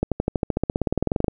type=accelerating click train; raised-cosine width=2 ms; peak=-7 dBFS; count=22; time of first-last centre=0.03-1.282 s; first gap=87 ms; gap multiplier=0.96; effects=none